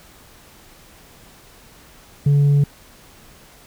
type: tone with tanh clipping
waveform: sine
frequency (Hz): 143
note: D3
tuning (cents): -46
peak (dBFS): -12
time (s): 2.26-2.64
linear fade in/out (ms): 5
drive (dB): 2
effects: pink hiss -47 dBFS RMS until 3.66 s